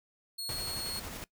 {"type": "tone", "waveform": "sawtooth", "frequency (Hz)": 4321, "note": "C#8", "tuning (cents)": -45, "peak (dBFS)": -33, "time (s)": [0.38, 1], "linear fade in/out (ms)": 10}
{"type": "noise with tremolo", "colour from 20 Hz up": "pink", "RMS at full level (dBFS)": -41, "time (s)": [0.49, 1.24], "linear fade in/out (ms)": 0, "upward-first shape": "square", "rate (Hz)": 11, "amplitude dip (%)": 25}
{"effects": ["noise-tail reverb RT60 0.1 s tail -21 dB re dry"]}